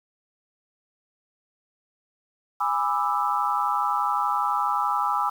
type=chord; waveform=sine; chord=E dominant seventh; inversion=first; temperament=just; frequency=824.1 / 988.9 / 1186.7 / 1318.5 Hz; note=G#5 / B5 / D6 / E6; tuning=-14 / +2 / +18 / 0 cents; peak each=-27 dBFS; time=2.6-5.3 s; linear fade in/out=10 ms; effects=8-bit